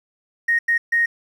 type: tone bursts at uneven times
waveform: triangle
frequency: 1864.7 Hz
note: A#6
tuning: in tune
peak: -11 dBFS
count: 3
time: 0.48-0.59 / 0.68-0.78 / 0.92-1.06 s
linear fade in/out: 10 ms
effects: tanh soft clip ceiling -13 dBFS